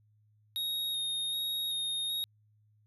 square tone with vibrato, 3733 Hz, A#7, 2 cents sharp, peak -32 dBFS, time 0.56-2.24 s, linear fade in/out 0 ms, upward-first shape square, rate 1.3 Hz, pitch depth 13 cents each way, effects added 106 Hz sine -64 dBFS peak until 2.86 s

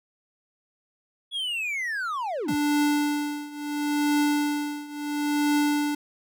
triangle linear sweep, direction down, 3400 to 51.91 Hz, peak -25 dBFS, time 1.31-2.56 s, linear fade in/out 50 ms
square tone with tremolo, 293.7 Hz, D4, in tune, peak -20 dBFS, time 2.48-5.95 s, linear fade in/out 5 ms, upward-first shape triangle, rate 0.73 Hz, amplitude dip 90%
effects none

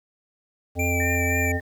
harmonic tone, 87.31 Hz, F2, in tune, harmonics 1 / 3 / 5 / 7 / 9, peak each -24 / -29 / -31 / -32 / -34 dBFS, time 0.75-1.61 s, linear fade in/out 50 ms
square tone with vibrato, 2349 Hz, D7, in tune, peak -26 dBFS, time 0.79-1.52 s, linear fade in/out 5 ms, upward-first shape triangle, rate 3.8 Hz, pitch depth 29 cents each way
sine tone with tremolo, 1816 Hz, A#6, 46 cents flat, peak -27 dBFS, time 1-1.6 s, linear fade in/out 2 ms, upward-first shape square, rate 3.3 Hz, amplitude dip 35%
effects 9-bit

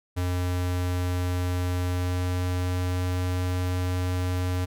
square tone with pitch glide, 90 to 90.57 Hz, F#2 to F#2, -47 to -36 cents, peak -25 dBFS, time 0.16-4.66 s, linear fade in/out 20 ms, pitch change +11 cents, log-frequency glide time 1.88-3.37 s, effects none

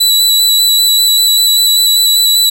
sawtooth tone with vibrato, 3951 Hz, B7, in tune, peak -4 dBFS, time 0-2.5 s, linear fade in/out 10 ms, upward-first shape square, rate 5.1 Hz, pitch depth 11 cents each way, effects none

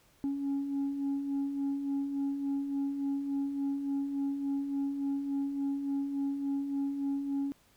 sine beating tone pair, 275.4 / 278.9 Hz, C#4 / C#4, -11 / +11 cents, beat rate 3.5 Hz, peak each -38 / -29 dBFS, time 0.24-7.52 s, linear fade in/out 0 ms, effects tanh soft clip ceiling -27 dBFS + pink hiss -65 dBFS RMS until 7.76 s

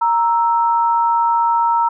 sine tone pair together, 932.3 / 1318.5 Hz, A#5 / E6, 0 / 0 cents, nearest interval tritone, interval 600 cents, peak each -13 / -20 dBFS, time 0.01-1.89 s, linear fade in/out 10 ms, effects none

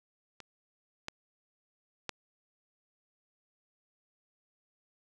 clicks, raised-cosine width 0.2 ms, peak -29 / -19 / -17 dBFS, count 3, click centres 0.403 / 1.084 / 2.093 s, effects none

